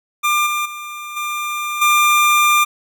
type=tone with level steps; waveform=25% pulse; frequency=1195 Hz; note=D6; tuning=30 cents sharp; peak=-10 / -14 / -24 / -17 / -7 dBFS; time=0.23-2.65 s; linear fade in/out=20 ms; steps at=0.46 / 0.65 / 1.16 / 1.81 s; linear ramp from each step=10 ms; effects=none